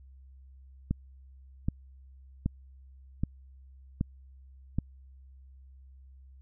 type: click train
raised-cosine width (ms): 5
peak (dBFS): -15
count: 6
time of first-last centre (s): 0.91-4.786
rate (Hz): 1.29
effects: added 66 Hz sine -50 dBFS peak until 6.41 s